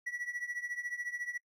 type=tone with tremolo; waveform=triangle; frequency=1943 Hz; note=B6; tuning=29 cents flat; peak=-31 dBFS; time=0.06-1.38 s; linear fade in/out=10 ms; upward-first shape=triangle; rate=14 Hz; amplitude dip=90%; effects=noise-tail reverb RT60 0.1 s tail -25 dB re dry